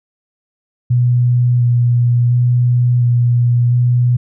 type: tone with vibrato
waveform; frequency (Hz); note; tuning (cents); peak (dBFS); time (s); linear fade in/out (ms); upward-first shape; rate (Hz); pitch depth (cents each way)
sine; 121.7; B2; -25; -9; 0.9-4.17; 10; square; 0.71; 13
effects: none